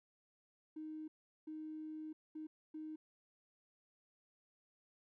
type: tone bursts at uneven times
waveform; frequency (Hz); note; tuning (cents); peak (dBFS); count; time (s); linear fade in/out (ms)
triangle; 311.1; D#4; 0; -40; 4; 0.76-1.08 / 1.47-2.13 / 2.35-2.47 / 2.74-2.96; 10
effects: tanh soft clip ceiling -42 dBFS